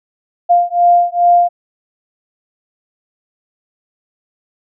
sine beating tone pair, 698.5 / 700.9 Hz, F5 / F5, 0 / +6 cents, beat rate 2.4 Hz, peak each -11 dBFS, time 0.49-1.49 s, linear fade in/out 20 ms, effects none

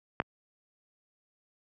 clicks, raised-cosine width 0.5 ms, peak -10 / -30 dBFS, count 2, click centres 0.201 / 0.218 s, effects high-pass 100 Hz 12 dB/octave

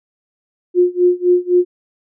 sine tone with tremolo, 357.2 Hz, F4, 39 cents sharp, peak -7 dBFS, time 0.74-1.65 s, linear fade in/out 50 ms, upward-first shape sine, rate 3.9 Hz, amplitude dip 95%, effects none

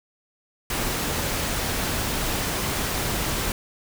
pink noise, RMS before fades -26 dBFS, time 0.7-3.52 s, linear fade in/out 2 ms, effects none

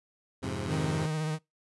15% pulse chord, F minor, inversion none, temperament equal with one note detuned, 87.31 / 103.83 / 132.18 Hz, F2 / Ab2 / C3, 0 / 0 / +18 cents, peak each -30 dBFS, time 0.42-1.07 s, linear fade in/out 20 ms
45% pulse tone with vibrato, 155.56 Hz, D#3, in tune, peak -29 dBFS, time 0.67-1.39 s, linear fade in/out 50 ms, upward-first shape sine, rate 15 Hz, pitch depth 32 cents each way
effects noise-tail reverb RT60 0.2 s tail -24 dB re dry + resampled to 24000 Hz

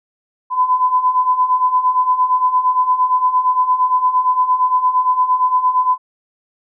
sine beating tone pair, 1003 / 1011.7 Hz, B5 / B5, +26 / +41 cents, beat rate 8.7 Hz, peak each -18 / -13 dBFS, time 0.5-5.98 s, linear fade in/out 50 ms, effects none

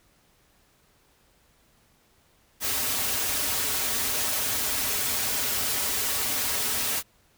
white noise with comb filter, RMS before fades -27 dBFS, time 2.6-7.03 s, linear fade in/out 50 ms, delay 5.8 ms, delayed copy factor -0.8, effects pink hiss -63 dBFS RMS until 7.37 s

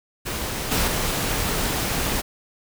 pink noise with level steps, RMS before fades -28 / -21 / -24 dBFS, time 0.25-2.22 s, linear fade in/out 20 ms, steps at 0.71 / 0.87 s, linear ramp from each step 10 ms, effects none

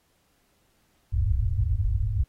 white low-pass noise, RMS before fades -24 dBFS, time 1.12-2.24 s, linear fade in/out 10 ms, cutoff 110 Hz, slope 96 dB/octave, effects pink hiss -68 dBFS RMS until 2.28 s + AAC 48 kbps

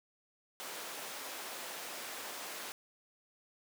pink high-pass noise, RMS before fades -44 dBFS, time 0.6-2.72 s, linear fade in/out 0 ms, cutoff 500 Hz, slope 12 dB/octave, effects none

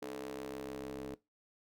sawtooth ring-modulated tone, 66.7 Hz, C2, 34 cents sharp, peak -34 dBFS, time 0.02-1.15 s, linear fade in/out 5 ms, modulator 367 Hz, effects noise-tail reverb RT60 0.2 s tail -19 dB re dry

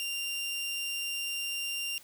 sawtooth tone, 2784 Hz, F7, 6 cents flat, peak -29 dBFS, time 0-1.98 s, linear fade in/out 0 ms, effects white hiss -55 dBFS RMS until 2.03 s

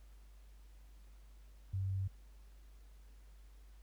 sine tone, 96 Hz, G2, 36 cents flat, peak -34 dBFS, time 1.73-2.08 s, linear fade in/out 10 ms, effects added 50 Hz sine -55 dBFS peak until 3.82 s + pink hiss -71 dBFS RMS until 3.82 s

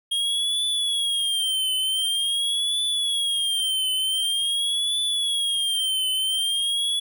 square tone with vibrato, 3249 Hz, G#7, 39 cents flat, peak -22 dBFS, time 0.11-7 s, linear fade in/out 10 ms, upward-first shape triangle, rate 0.46 Hz, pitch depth 120 cents each way, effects none

